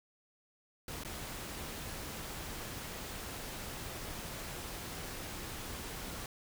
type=noise with dropouts; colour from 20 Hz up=pink; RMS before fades=-43 dBFS; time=0.88-6.26 s; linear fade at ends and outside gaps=2 ms; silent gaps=1.036-1.048 s; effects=none

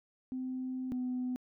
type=tone pair in turn; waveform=sine; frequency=257.3 / 251.6 Hz; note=C4 / B3; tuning=-29 / +32 cents; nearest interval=unison; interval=39 cents; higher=first; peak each=-34 / -31 dBFS; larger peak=second; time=0.32-0.92 / 0.92-1.36 s; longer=first; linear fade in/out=0 ms; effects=tanh soft clip ceiling -29 dBFS

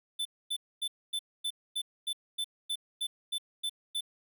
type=tone bursts; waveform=square; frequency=3520 Hz; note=A7; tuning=in tune; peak=-31 dBFS; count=13; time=0.19-4.009 s; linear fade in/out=10 ms; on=63 ms; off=250 ms; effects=none

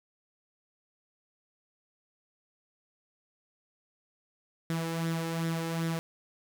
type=tone with flanger; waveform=sawtooth; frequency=164.81 Hz; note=E3; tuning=in tune; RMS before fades=-32 dBFS; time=4.7-5.99 s; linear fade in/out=0 ms; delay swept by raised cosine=0.54 to 2.34 ms; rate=2.6 Hz; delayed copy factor=+0.5; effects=none

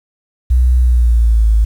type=tone with pitch glide; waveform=sine; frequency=62.2 to 54.15 Hz; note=B1 to A1; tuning=+13 to -27 cents; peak=-7 dBFS; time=0.5-1.65 s; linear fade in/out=10 ms; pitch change=-240 cents; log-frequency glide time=0.79-1.48 s; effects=7-bit

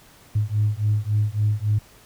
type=beating tone pair; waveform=sine; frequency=103.83 / 107.43 Hz; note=G#2 / A2; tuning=0 / -41 cents; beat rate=3.6 Hz; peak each=-21 dBFS; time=0.35-1.79 s; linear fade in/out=10 ms; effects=tanh soft clip ceiling -12 dBFS + pink hiss -51 dBFS RMS until 2.05 s

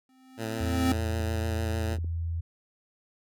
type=tone with exponential growth; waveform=square; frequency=260.2 Hz; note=C4; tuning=9 cents flat; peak=-22 dBFS; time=0.09-0.92 s; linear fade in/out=2 ms; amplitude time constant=180 ms
type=tone with vibrato; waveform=10% pulse; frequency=111.5 Hz; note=A2; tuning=23 cents sharp; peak=-23 dBFS; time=0.37-1.98 s; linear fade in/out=50 ms; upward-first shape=sine; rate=6.6 Hz; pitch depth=22 cents each way
type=tone; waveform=sine; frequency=83.4 Hz; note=E2; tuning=21 cents sharp; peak=-28 dBFS; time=0.6-2.41 s; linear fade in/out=10 ms
type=clicks; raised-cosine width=3 ms; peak=-30 dBFS; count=4; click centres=1.2 / 1.925 / 1.985 / 2.045 s
effects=none

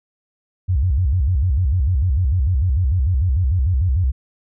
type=tone with vibrato; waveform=sine; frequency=77 Hz; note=D#2; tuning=17 cents flat; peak=-14 dBFS; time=0.68-4.12 s; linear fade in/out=20 ms; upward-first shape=square; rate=6.7 Hz; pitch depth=300 cents each way; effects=none

